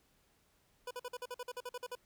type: tone bursts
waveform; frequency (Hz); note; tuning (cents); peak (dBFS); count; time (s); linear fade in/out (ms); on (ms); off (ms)
25% pulse; 493.9; B4; 0; -36; 13; 0.87-1.953; 5; 39; 48
effects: pink hiss -72 dBFS RMS until 2.05 s